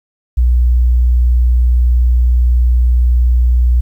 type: tone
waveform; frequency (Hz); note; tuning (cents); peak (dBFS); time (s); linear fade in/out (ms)
sine; 60.8; B1; -26; -7; 0.37-3.81; 10
effects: 8-bit